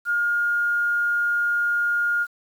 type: tone with quantisation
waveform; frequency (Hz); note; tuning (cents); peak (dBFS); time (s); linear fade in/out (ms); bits
sine; 1420; F6; +28; -19; 0.05-2.27; 50; 8
effects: none